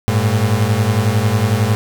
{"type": "beating tone pair", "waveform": "35% pulse", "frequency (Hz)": [101.5, 112.5], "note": ["G#2", "A2"], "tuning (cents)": [-39, 39], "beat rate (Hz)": 11, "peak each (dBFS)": -14, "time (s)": [0.08, 1.75], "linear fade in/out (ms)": 0, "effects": []}